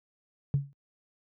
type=tone with exponential decay; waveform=sine; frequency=140 Hz; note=C#3; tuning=18 cents sharp; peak=-18 dBFS; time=0.54-0.73 s; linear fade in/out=0 ms; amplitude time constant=40 ms; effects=tanh soft clip ceiling -17 dBFS + high-pass 60 Hz 12 dB/octave

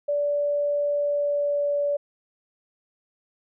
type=tone with pitch glide; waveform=sine; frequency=580 to 576 Hz; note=D5 to D5; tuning=-22 to -34 cents; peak=-21 dBFS; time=0.08-1.97 s; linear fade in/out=10 ms; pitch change=-12 cents; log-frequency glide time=0.95-1.83 s; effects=none

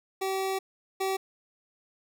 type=tone pair in turn; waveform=25% pulse; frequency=383.6 / 383.6 Hz; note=G4 / G4; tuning=-37 / -37 cents; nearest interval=unison; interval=0 cents; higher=neither; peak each=-24 / -23 dBFS; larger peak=second; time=0.21-0.59 / 1-1.17 s; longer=first; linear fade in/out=10 ms; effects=none

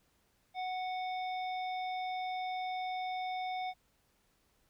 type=harmonic tone with a mistuned harmonic; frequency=740 Hz; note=F#5; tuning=in tune; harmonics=1 / 3 / 5 / 7; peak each=-35 / -45 / -49 / -57 dBFS; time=0.54-3.74 s; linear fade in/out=50 ms; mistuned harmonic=5; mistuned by=-38 cents; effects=pink hiss -73 dBFS RMS until 4.69 s

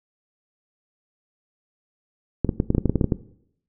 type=clicks; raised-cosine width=3 ms; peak=-6 dBFS; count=12; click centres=2.447 / 2.492 / 2.601 / 2.704 / 2.749 / 2.782 / 2.857 / 2.896 / 2.957 / 3.012 / 3.043 / 3.122 s; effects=noise-tail reverb RT60 0.7 s tail -17 dB re dry

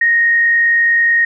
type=tone with frequency modulation; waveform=sine; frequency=1864.7 Hz; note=A#6; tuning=in tune; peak=-9 dBFS; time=0.01-1.25 s; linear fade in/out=5 ms; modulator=49.2 Hz; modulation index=0.3; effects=none

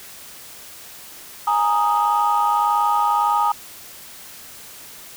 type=chord; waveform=sine; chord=Ab suspended second; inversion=none; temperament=equal; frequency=830.6 / 932.3 / 1244.5 Hz; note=Ab5 / Bb5 / Eb6; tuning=0 / 0 / 0 cents; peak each=-19 dBFS; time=1.47-3.52 s; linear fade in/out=5 ms; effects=tanh soft clip ceiling -9 dBFS + white hiss -40 dBFS RMS until 5.16 s

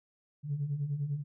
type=beating tone pair; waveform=sine; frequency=136.2 / 146.2 Hz; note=C#3 / D3; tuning=-30 / -7 cents; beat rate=10 Hz; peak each=-37 / -31 dBFS; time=0.43-1.24 s; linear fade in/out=50 ms; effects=tanh soft clip ceiling -25 dBFS

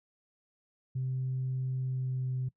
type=tone with pitch glide; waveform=sine; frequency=129.8 to 128.46 Hz; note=C3 to C3; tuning=-13 to -31 cents; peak=-29 dBFS; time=0.95-2.49 s; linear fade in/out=10 ms; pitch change=-18 cents; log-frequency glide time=1.79-2.36 s; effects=noise-tail reverb RT60 0.1 s tail -21 dB re dry + tanh soft clip ceiling -26 dBFS

